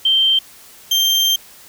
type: tone pair in turn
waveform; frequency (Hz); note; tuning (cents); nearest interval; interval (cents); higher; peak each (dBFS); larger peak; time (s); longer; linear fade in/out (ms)
sine / 35% pulse; 3136 / 3160; G7 / G7; 0 / +13; unison; 13; second; -11; neither; 0.05-0.39 / 0.91-1.36; second; 5
effects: white hiss -43 dBFS RMS until 1.68 s